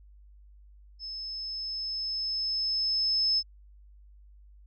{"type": "tone with level ramp", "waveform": "sine", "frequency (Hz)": 5220, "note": "E8", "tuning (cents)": -18, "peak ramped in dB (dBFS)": [-36, -22], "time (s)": [0.99, 3.43], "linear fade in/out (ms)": 50, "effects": ["added 50 Hz sine -51 dBFS peak until 4.66 s"]}